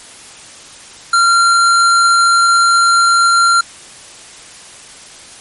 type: tone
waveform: square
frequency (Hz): 1379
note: F6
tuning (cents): -22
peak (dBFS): -8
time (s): 1.13-3.61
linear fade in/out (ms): 5
effects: white hiss -36 dBFS RMS until 5.4 s + MP3 48 kbps